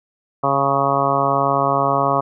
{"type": "harmonic tone", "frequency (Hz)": 138.6, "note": "C#3", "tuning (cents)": 0, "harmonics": [1, 2, 3, 4, 5, 6, 7, 8, 9], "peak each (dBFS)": [-26, -27, -26, -23, -21, -26, -24, -20, -25], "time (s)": [0.43, 2.21], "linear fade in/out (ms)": 10, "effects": []}